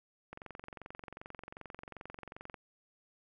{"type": "click train", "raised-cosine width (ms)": 0.5, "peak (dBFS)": -30, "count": 51, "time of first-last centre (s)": [0.33, 2.542], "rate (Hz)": 22.6, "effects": []}